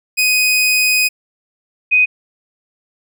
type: tone pair in turn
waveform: sawtooth / sine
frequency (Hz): 2500 / 2500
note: D#7 / D#7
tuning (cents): +8 / +8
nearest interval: unison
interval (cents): 0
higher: neither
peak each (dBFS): -8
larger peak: neither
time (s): 0.17-1.09 / 1.91-2.06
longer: first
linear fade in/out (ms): 20
effects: none